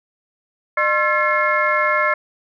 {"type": "tone cluster", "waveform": "sine", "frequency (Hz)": [605, 1066, 1351, 1723, 2145], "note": ["D#5", "C6", "E6", "A6", "C7"], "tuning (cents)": [-49, 32, 42, -37, 42], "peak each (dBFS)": -21, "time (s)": [0.77, 2.14], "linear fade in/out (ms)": 5, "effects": ["tanh soft clip ceiling -4 dBFS"]}